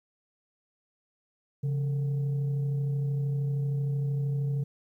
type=tone with frequency modulation; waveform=sine; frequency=139 Hz; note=C#3; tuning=5 cents sharp; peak=-25 dBFS; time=1.63-4.64 s; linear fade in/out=10 ms; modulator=311 Hz; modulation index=0.25; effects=tanh soft clip ceiling -21 dBFS + 11-bit